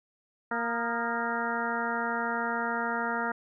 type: harmonic tone with a mistuned harmonic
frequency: 233.1 Hz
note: A#3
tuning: in tune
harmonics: 1 / 2 / 3 / 4 / 5 / 6 / 7 / 8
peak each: -36 / -37 / -36 / -34 / -39 / -33 / -39 / -39 dBFS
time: 0.51-3.32 s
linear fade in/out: 5 ms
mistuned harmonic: 5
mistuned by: +87 cents
effects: none